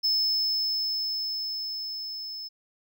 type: tone with level ramp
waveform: triangle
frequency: 5230 Hz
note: E8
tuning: 15 cents flat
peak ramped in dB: -20 to -34 dBFS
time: 0.03-2.49 s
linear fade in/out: 20 ms
effects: none